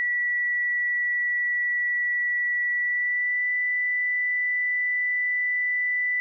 sine tone with pitch glide, 1948 to 1983.2 Hz, B6 to B6, -24 to +7 cents, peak -22 dBFS, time 0-6.2 s, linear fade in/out 0 ms, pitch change +31 cents, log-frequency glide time 2.71-3.52 s, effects none

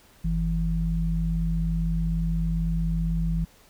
sine tone pair together, 48.83 / 164.81 Hz, G1 / E3, -6 / 0 cents, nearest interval octave + major sixth, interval 2106 cents, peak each -25 dBFS, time 0.24-3.45 s, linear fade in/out 10 ms, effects pink hiss -56 dBFS RMS until 3.69 s

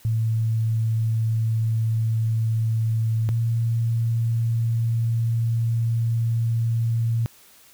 sine tone pair in turn, 112.1 / 115.05 Hz, A2 / A#2, +33 / -22 cents, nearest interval unison, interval 45 cents, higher second, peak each -19 dBFS, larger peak neither, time 0.05-3.29 / 3.29-7.26 s, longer second, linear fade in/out 0 ms, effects white hiss -52 dBFS RMS until 7.73 s

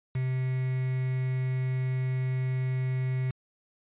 triangle tone with quantisation, 129.3 Hz, C3, 20 cents flat, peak -24 dBFS, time 0.15-3.31 s, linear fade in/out 5 ms, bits 7, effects resampled to 8000 Hz

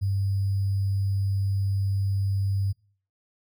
sine tone with sample-and-hold, 98 Hz, G2, in tune, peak -22 dBFS, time 0.01-2.73 s, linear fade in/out 20 ms, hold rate 4900 Hz, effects noise-tail reverb RT60 0.5 s tail -26 dB re dry

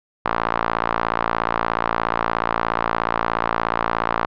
sawtooth tone with band-pass filter, 56.9 Hz, A#1, 41 cents flat, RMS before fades -22 dBFS, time 0.25-4.26 s, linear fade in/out 5 ms, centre 1100 Hz, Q 2.2, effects resampled to 11025 Hz

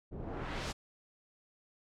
pink noise with low-pass filter sweep, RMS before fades -40 dBFS, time 0.11-0.73 s, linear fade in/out 20 ms, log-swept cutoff 310 to 8000 Hz, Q 0.9, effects none

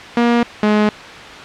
sawtooth tone pair in turn, 237.3 / 211.1 Hz, A#3 / G#3, +31 / +29 cents, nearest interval major second, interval 202 cents, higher first, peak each -7 dBFS, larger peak neither, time 0.17-0.43 / 0.63-0.89 s, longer neither, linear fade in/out 2 ms, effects white hiss -32 dBFS RMS until 1.44 s + low-pass 3000 Hz 12 dB/octave

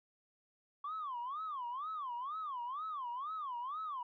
sine tone with vibrato, 1108.7 Hz, C#6, in tune, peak -37 dBFS, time 0.84-4.03 s, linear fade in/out 5 ms, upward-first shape sine, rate 2.1 Hz, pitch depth 270 cents each way, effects tanh soft clip ceiling -35 dBFS

